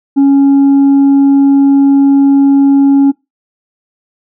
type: tone with tanh clipping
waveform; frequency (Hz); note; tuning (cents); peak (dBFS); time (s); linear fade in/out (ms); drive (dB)
triangle; 277.2; C#4; 0; -4; 0.16-3.12; 20; 7
effects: noise-tail reverb RT60 0.2 s tail -21 dB re dry